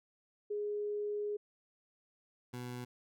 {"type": "tone pair in turn", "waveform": ["sine", "20% pulse"], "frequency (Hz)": [415.3, 123.47], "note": ["G#4", "B2"], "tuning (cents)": [0, 0], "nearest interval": "octave + major sixth", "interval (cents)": 2100, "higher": "first", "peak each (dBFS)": [-34, -36], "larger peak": "first", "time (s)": [[0.5, 1.37], [2.53, 2.85]], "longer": "first", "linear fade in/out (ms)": 10, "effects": []}